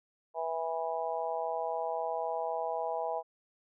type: harmonic tone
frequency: 163.8 Hz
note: E3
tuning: 11 cents flat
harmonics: 3 / 4 / 5 / 6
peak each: -38 / -35 / -36 / -40 dBFS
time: 0.34-3.23 s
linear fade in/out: 50 ms
effects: none